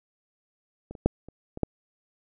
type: clicks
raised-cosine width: 2 ms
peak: -25 / -28 / -6 / -30 / -23 / -10 dBFS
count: 6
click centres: 0.91 / 0.952 / 1.06 / 1.286 / 1.574 / 1.633 s
effects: none